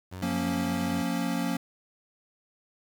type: tone with pitch glide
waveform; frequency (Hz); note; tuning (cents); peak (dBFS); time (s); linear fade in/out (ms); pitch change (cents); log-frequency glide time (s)
sawtooth; 92.5 to 93.04; F#2 to F#2; 0 to +10; -33; 0.11-1.03; 20; +10; 0.22-0.38
type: chord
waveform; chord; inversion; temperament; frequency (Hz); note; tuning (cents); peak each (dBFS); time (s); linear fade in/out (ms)
square; Bb minor; second; equal with one note detuned; 177.56 / 233.1 / 277.2; F3 / Bb3 / Db4; +29 / 0 / 0; -32; 0.22-1.57; 5
effects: 9-bit